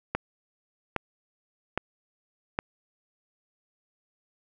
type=click train; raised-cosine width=0.5 ms; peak=-11 dBFS; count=4; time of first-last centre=0.15-2.589 s; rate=1.23 Hz; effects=none